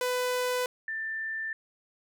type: tone pair in turn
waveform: sawtooth / sine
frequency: 499.2 / 1778.9 Hz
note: B4 / A6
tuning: +19 / +18 cents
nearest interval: octave + minor seventh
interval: 2199 cents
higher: second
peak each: -23 / -31 dBFS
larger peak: first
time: 0.01-0.66 / 0.88-1.53 s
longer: neither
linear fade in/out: 2 ms
effects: none